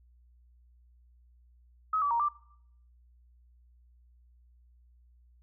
sine tone with pitch steps, 1275 / 1151 / 936 / 1178 Hz, D#6 / D6 / A#5 / D6, +42 / -35 / +7 / +5 cents, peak -25 dBFS, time 1.93-2.286 s, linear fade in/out 5 ms, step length 89 ms, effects noise-tail reverb RT60 0.7 s tail -21 dB re dry + added 60 Hz sine -58 dBFS peak until 5.42 s

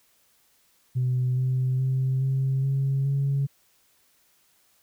sine tone with pitch steps, 126.5 / 128.86 / 131.26 / 133.71 / 136.21 / 138.75 Hz, B2 / C3 / C3 / C3 / C#3 / C#3, +42 / -26 / +6 / +38 / -30 / +2 cents, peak -20 dBFS, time 0.95-3.47 s, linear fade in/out 20 ms, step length 420 ms, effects tanh soft clip ceiling -18 dBFS + white hiss -64 dBFS RMS until 4.82 s

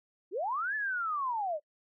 sine linear two-way sweep, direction up then down, 316.2 to 1754 to 568 Hz, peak -30 dBFS, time 0.31-1.6 s, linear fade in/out 50 ms, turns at 0.75 s, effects noise-tail reverb RT60 0.1 s tail -23 dB re dry

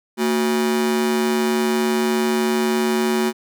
45% pulse ring-modulated tone, 297.7 Hz, D4, 24 cents sharp, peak -14 dBFS, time 0.17-3.33 s, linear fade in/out 50 ms, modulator 71.7 Hz, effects none

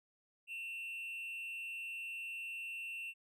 triangle tone with amplitude modulation, 2700 Hz, E7, 41 cents sharp, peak -37 dBFS, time 0.47-3.14 s, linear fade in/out 50 ms, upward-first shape sine, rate 200 Hz, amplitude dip 55%, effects none

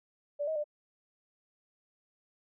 sine tone with pitch steps, 581 / 632 / 596 Hz, D5 / D#5 / D5, -19 / +27 / +25 cents, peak -30 dBFS, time 0.39-0.642 s, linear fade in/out 20 ms, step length 84 ms, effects none

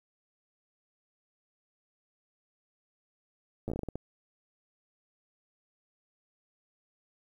slowing click train, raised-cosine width 2 ms, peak -22 dBFS, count 10, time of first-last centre 3.68-3.956 s, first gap 9 ms, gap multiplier 1.29, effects 10-bit

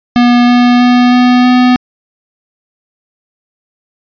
square tone with pitch steps, 242.3 / 244.1 / 246 / 247.8 / 249.7 Hz, B3 / B3 / B3 / B3 / B3, -33 / -20 / -7 / +6 / +19 cents, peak -5 dBFS, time 0.16-1.76 s, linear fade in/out 0 ms, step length 320 ms, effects resampled to 11025 Hz

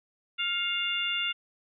harmonic tone with a mistuned harmonic, 700 Hz, F5, 4 cents sharp, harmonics 2 / 3 / 4 / 5, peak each -35 / -35 / -29 / -35 dBFS, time 0.38-1.33 s, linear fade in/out 20 ms, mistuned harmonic 3, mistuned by +36 cents, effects none

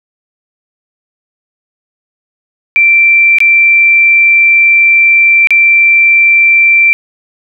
sine tone with dropouts, 2349 Hz, D7, in tune, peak -3 dBFS, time 2.76-6.93 s, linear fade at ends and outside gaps 0 ms, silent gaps 3.385-3.404 / 5.472-5.506 s, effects none

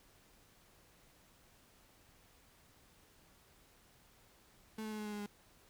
35% pulse tone with pitch steps, 218.5 / 216.2 / 214 / 211.8 / 209.6 / 207.4 / 205.3 Hz, A3 / A3 / A3 / G#3 / G#3 / G#3 / G#3, -12 / -30 / -48 / +34 / +16 / -2 / -20 cents, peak -39 dBFS, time 4.78-5.263 s, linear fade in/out 5 ms, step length 69 ms, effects pink hiss -66 dBFS RMS until 5.69 s

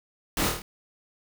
pink noise with echo, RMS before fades -27 dBFS, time 0.37-0.49 s, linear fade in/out 2 ms, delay 26 ms, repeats 5, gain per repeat -3 dB, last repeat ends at 0.62 s, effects none

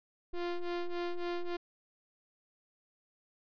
square ring-modulated tone, 174.2 Hz, F3, 4 cents flat, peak -31 dBFS, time 0.33-1.57 s, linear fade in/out 10 ms, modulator 176 Hz, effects resampled to 11025 Hz

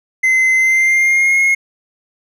triangle tone with pitch glide, 2057 to 2157 Hz, C7 to C#7, -30 to -48 cents, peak -8 dBFS, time 0.23-1.55 s, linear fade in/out 10 ms, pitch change +82 cents, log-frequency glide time 0.55-1.4 s, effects none

